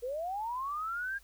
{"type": "linear sweep", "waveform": "sine", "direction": "up", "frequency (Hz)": [466.2, 1634], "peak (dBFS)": -33, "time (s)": [0.02, 1.19], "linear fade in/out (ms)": 20, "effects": ["added 50 Hz sine -59 dBFS peak until 1.23 s", "white hiss -63 dBFS RMS until 1.23 s"]}